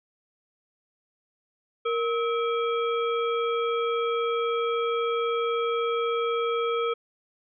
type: harmonic tone with a mistuned harmonic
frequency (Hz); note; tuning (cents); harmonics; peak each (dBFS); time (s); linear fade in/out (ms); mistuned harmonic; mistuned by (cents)
466.2; A#4; 0; 1 / 3 / 5 / 7; -25 / -29 / -37 / -38; 1.85-6.94; 10; 3; -140
effects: none